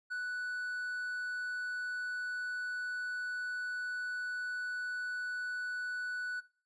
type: tone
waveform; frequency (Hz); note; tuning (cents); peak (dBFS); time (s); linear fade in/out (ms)
triangle; 1483; F#6; +4; -33; 0.1-6.41; 20
effects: noise-tail reverb RT60 0.4 s tail -20 dB re dry + resampled to 24000 Hz